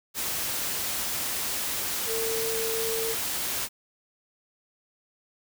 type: tone in noise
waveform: sine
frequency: 450.8 Hz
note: A4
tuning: 42 cents sharp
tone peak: -29 dBFS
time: 2.06-3.16 s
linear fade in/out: 50 ms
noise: white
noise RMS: -30 dBFS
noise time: 0.14-3.69 s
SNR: -2 dB
effects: none